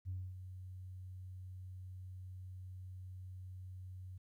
sine tone with ADSR envelope, 92.5 Hz, F#2, in tune, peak -37 dBFS, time 0.05-4.18 s, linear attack 35 ms, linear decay 250 ms, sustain -9 dB, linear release 8 ms, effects tanh soft clip ceiling -34 dBFS + 13-bit

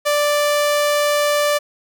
sawtooth tone, 587.3 Hz, D5, in tune, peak -11 dBFS, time 0.05-1.59 s, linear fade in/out 20 ms, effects none

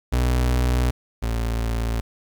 35% pulse tone pair in turn, 61.7 / 57.01 Hz, B1 / A#1, -1 / -38 cents, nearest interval minor second, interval 137 cents, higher first, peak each -16 / -20 dBFS, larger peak first, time 0.12-0.91 / 1.22-2.01 s, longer neither, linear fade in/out 10 ms, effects 9-bit

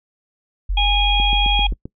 sine tone, 45.34 Hz, F#1, 34 cents flat, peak -17 dBFS, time 0.69-1.74 s, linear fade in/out 10 ms
harmonic tone, 822 Hz, G#5, 18 cents flat, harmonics 1 / 3 / 4, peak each -21 / -22 / -18 dBFS, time 0.77-1.67 s, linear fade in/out 5 ms
click train, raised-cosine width 3 ms, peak -17 dBFS, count 6, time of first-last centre 1.2-1.855 s, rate 7.63 Hz
effects noise-tail reverb RT60 0.1 s tail -24 dB re dry

